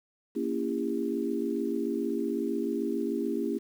sine chord, A# diminished seventh, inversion none, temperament just, 233.1 / 279.7 / 335.6 / 402.8 Hz, A#3 / C#4 / E4 / G4, 0 / +16 / +31 / +47 cents, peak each -33 dBFS, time 0.35-3.59 s, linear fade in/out 20 ms, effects 9-bit

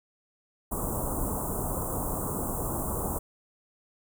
pink band-stop noise, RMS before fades -31 dBFS, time 0.71-3.19 s, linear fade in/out 10 ms, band 1200 to 7800 Hz, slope 48 dB/octave, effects none

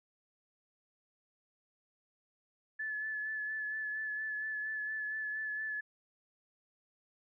sine tone with vibrato, 1729 Hz, A6, 31 cents flat, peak -35 dBFS, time 2.79-5.81 s, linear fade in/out 10 ms, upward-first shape sine, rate 4.3 Hz, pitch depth 23 cents each way, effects none

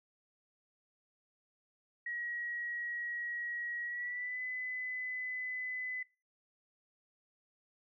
sine tone with pitch glide, 1905 to 2010 Hz, A#6 to B6, +37 to +30 cents, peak -37 dBFS, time 2.06-6.03 s, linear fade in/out 5 ms, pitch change +93 cents, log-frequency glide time 3.84-4.4 s, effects noise-tail reverb RT60 0.3 s tail -20 dB re dry

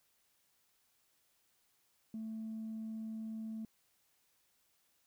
triangle tone with tanh clipping, 221 Hz, A3, 8 cents sharp, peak -40 dBFS, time 2.14-3.65 s, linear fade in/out 2 ms, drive 5 dB, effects white hiss -75 dBFS RMS until 5.06 s

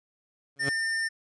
15% pulse tone with exponential growth, 140 Hz, C#3, 18 cents sharp, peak -20 dBFS, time 0.56-0.69 s, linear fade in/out 2 ms, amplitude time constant 28 ms
square tone, 1805 Hz, A6, 44 cents sharp, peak -27 dBFS, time 0.59-1.09 s, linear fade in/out 20 ms
effects resampled to 22050 Hz

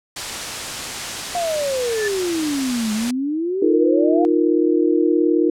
white noise, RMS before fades -26 dBFS, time 0.16-3.11 s, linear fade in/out 5 ms
sine exponential two-way sweep, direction down then up, 717 to 210 to 717 Hz, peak -19 dBFS, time 1.35-4.25 s, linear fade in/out 0 ms, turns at 2.93 s
triangle tone with exponential growth, 1753 Hz, A6, 7 cents flat, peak -18 dBFS, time 1.79-2.08 s, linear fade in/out 5 ms, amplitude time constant 62 ms
sine chord, Eb suspended second, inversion none, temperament just, 311.1 / 350 / 466.7 Hz, Eb4 / F4 / Bb4, 0 / +4 / +2 cents, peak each -17 / -17 / -21 dBFS, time 3.62-5.5 s, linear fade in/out 5 ms
effects low-pass 8000 Hz 12 dB/octave

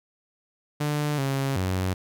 sawtooth tone with pitch steps, 148.3 / 136.5 / 93.1 Hz, D3 / C#3 / F#2, +17 / -26 / +11 cents, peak -20 dBFS, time 0.8-1.94 s, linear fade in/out 10 ms, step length 380 ms, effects none

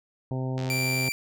harmonic tone, 130 Hz, C3, 11 cents flat, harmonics 1 / 2 / 3 / 4 / 5 / 6 / 7, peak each -28 / -34 / -38 / -40 / -42 / -44 / -45 dBFS, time 0.31-1.09 s, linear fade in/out 2 ms
click train, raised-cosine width 0.2 ms, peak -22 dBFS, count 46, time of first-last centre 0.58-1.077 s, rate 90.5 Hz
sawtooth tone, 2351 Hz, D7, 1 cent sharp, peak -23 dBFS, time 0.7-1.12 s, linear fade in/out 0 ms
effects none

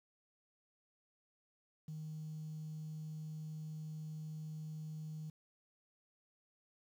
triangle tone, 155.56 Hz, D#3, in tune, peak -39 dBFS, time 1.88-5.3 s, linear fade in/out 5 ms, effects tanh soft clip ceiling -40 dBFS + 11-bit

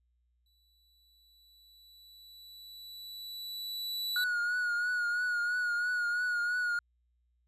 45% pulse tone with exponential growth, 3951 Hz, B7, in tune, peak -31 dBFS, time 0.46-4.24 s, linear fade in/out 2 ms, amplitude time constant 820 ms
triangle tone with vibrato, 1448 Hz, F#6, 38 cents flat, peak -27 dBFS, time 4.16-6.79 s, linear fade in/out 2 ms, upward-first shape triangle, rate 3 Hz, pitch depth 43 cents each way
effects added 60 Hz sine -70 dBFS peak until 7.47 s + resampled to 32000 Hz

